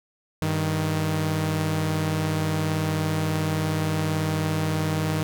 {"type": "tone pair together", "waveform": "sawtooth", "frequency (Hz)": [98.6, 156.5], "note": ["G2", "D#3"], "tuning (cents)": [11, 10], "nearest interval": "minor sixth", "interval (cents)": 799, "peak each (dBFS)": [-24, -20], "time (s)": [0.42, 5.23], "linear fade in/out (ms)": 0, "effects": []}